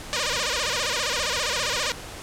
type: tone with vibrato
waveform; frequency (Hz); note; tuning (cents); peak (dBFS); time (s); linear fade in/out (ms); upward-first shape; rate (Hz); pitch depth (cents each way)
5% pulse; 539; C#5; -49; -12; 0.13-1.92; 0; sine; 15; 240
effects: pink hiss -38 dBFS RMS until 2.22 s + low-pass 10000 Hz 12 dB/octave